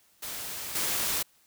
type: noise with level steps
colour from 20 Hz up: white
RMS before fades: -37 / -29 dBFS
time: 0.22-1.23 s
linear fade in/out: 10 ms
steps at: 0.75 s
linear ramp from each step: 5 ms
effects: white hiss -64 dBFS RMS until 1.46 s